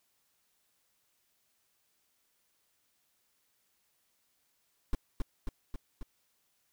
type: noise with echo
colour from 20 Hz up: brown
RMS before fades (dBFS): -27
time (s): 4.93-4.95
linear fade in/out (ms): 0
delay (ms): 270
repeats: 4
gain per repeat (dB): -3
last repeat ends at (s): 6.03
effects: white hiss -75 dBFS RMS until 6.72 s